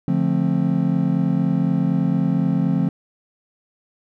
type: chord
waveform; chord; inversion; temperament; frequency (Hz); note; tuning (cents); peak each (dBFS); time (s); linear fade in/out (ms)
triangle; D minor seventh; none; just; 146.83 / 176.2 / 220.2 / 264.3; D3 / F3 / A3 / C4; 0 / +16 / +2 / +18; -21 / -18 / -22 / -21; 0.08-2.89; 2
effects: none